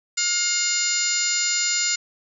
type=harmonic tone with a mistuned harmonic; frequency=710 Hz; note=F5; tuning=28 cents sharp; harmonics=2 / 3 / 4 / 5 / 6 / 7 / 8 / 9 / 10; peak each=-32 / -28 / -32 / -34 / -29 / -29 / -33 / -34 / -23 dBFS; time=0.17-1.96 s; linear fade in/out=10 ms; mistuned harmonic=5; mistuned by=+48 cents; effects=none